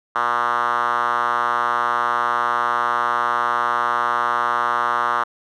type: tone with band-pass filter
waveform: 5% pulse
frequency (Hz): 120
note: B2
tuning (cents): -49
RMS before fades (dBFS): -20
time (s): 0.15-5.24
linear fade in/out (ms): 10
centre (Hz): 1200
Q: 3.3
effects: none